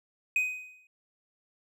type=tone with exponential decay; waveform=triangle; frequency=2505 Hz; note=D#7; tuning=11 cents sharp; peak=-20 dBFS; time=0.36-0.87 s; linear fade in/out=2 ms; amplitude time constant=110 ms; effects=none